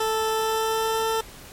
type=tone with pitch glide; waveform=20% pulse; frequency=440 to 446.4 Hz; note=A4 to A4; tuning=0 to +25 cents; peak=-17 dBFS; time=0-1.21 s; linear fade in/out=5 ms; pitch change=+25 cents; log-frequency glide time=0.27-1.08 s; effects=pink hiss -44 dBFS RMS until 1.52 s + MP3 64 kbps